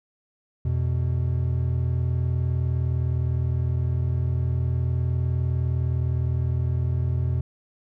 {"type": "tone pair together", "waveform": "triangle", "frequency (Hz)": [85.34, 125], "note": ["F2", "B2"], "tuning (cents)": [-39, 21], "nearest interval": "perfect fifth", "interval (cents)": 660, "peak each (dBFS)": -22, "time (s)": [0.65, 7.41], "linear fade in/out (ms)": 5, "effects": []}